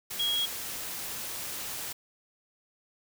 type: tone in noise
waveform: sine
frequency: 3299 Hz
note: G#7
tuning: 12 cents flat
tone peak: -26 dBFS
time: 0.19-0.46 s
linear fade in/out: 10 ms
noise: white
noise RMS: -37 dBFS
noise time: 0.1-1.93 s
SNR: +8 dB
effects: none